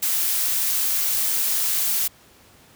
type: noise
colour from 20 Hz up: blue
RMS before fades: -22 dBFS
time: 0.02-2.08 s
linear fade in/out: 10 ms
effects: pink hiss -52 dBFS RMS until 2.75 s + high-pass 60 Hz 12 dB/octave